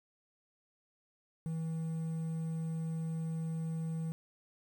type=tone with quantisation; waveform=triangle; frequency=162.1 Hz; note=E3; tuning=29 cents flat; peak=-32 dBFS; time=1.46-4.12 s; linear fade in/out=0 ms; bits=10; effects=none